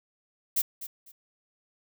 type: noise with echo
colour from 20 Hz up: violet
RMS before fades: -25 dBFS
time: 0.56-0.62 s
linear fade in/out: 10 ms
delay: 250 ms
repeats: 2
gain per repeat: -13 dB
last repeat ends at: 1.12 s
effects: none